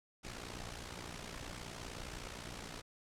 pink noise with amplitude modulation, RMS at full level -43 dBFS, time 0.23-2.82 s, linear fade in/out 20 ms, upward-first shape sine, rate 59.4 Hz, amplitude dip 70%, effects low-pass 8000 Hz 12 dB/octave

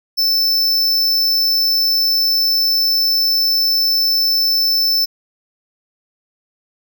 square tone, 5290 Hz, E8, 5 cents sharp, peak -13 dBFS, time 0.17-5.06 s, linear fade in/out 20 ms, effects none

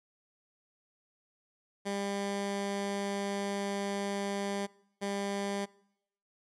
15% pulse tone pair in turn, 199.8 / 199.8 Hz, G3 / G3, +33 / +33 cents, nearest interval unison, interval 0 cents, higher neither, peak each -26 dBFS, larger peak neither, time 1.85-4.67 / 5.01-5.66 s, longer first, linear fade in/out 20 ms, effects noise-tail reverb RT60 0.8 s tail -23 dB re dry + resampled to 24000 Hz

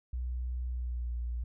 sine tone with pitch glide, 61.74 to 59.53 Hz, B1 to A#1, 0 to +37 cents, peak -32 dBFS, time 0.13-1.44 s, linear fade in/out 5 ms, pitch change -63 cents, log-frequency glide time 0.71-1.13 s, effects none

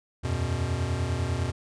square chord, E suspended second, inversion none, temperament equal, 82.41 / 92.5 / 123.47 Hz, E2 / F#2 / B2, 0 / 0 / 0 cents, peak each -31 dBFS, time 0.23-1.52 s, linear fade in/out 20 ms, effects resampled to 22050 Hz

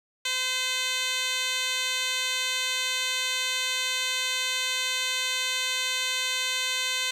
10% pulse tone with band-pass filter, 513 Hz, C5, 34 cents flat, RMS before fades -28 dBFS, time 0.25-7.11 s, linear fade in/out 5 ms, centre 4600 Hz, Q 1.7, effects 9-bit

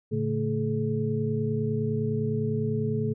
sine tone cluster, 112.3 / 142.2 / 221.7 / 426.9 Hz, A2 / C#3 / A3 / G#4, +36 / +45 / +13 / +48 cents, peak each -30 dBFS, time 0.11-3.14 s, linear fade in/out 20 ms, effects none

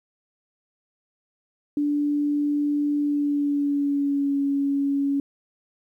sine tone with pitch glide, 291.8 to 279.8 Hz, D4 to C#4, -11 to +16 cents, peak -20 dBFS, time 1.77-5.2 s, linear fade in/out 2 ms, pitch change -73 cents, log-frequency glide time 2.99-4.38 s, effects 10-bit

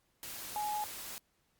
sine tone in noise, 840 Hz, G#5, 19 cents sharp, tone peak -33 dBFS, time 0.56-0.84 s, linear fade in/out 0 ms, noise white, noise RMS -44 dBFS, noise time 0.23-1.18 s, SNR +8 dB, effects pink hiss -75 dBFS RMS until 1.59 s + Opus 48 kbps

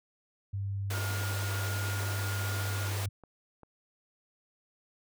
sine tone, 99 Hz, G2, 18 cents sharp, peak -31 dBFS, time 0.53-3.09 s, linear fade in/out 10 ms
pink high-pass noise, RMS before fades -39 dBFS, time 0.9-3.06 s, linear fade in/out 5 ms, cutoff 310 Hz, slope 12 dB/octave
sine tone with tremolo, 1423 Hz, F6, 32 cents sharp, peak -39 dBFS, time 0.93-2.89 s, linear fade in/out 5 ms, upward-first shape triangle, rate 1.5 Hz, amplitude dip 25%
clicks, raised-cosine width 1 ms, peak -37 dBFS, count 3, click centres 2.59 / 3.237 / 3.633 s
effects none

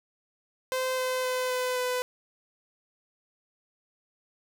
sawtooth tone with pitch steps, 516 / 512.1 / 508.3 / 504.5 / 500.7 Hz, C5 / C5 / B4 / B4 / B4, -24 / -37 / +50 / +37 / +24 cents, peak -23 dBFS, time 0.72-2.02 s, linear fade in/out 0 ms, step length 260 ms, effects none

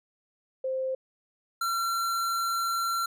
sine / square tone pair in turn, 523.3 / 1362.8 Hz, C5 / F6, 0 / -43 cents, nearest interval octave + perfect fourth, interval 1657 cents, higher second, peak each -27 / -27 dBFS, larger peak neither, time 0.64-0.95 / 1.61-3.06 s, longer second, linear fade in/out 5 ms, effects none

